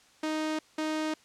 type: tone pair in turn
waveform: sawtooth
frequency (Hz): 311.1 / 311.1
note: D#4 / D#4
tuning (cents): 0 / 0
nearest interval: unison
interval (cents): 0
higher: neither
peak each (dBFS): -25 / -25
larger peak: neither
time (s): 0.23-0.59 / 0.78-1.14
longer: neither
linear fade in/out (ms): 5
effects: white hiss -60 dBFS RMS until 1.24 s + low-pass 7000 Hz 12 dB/octave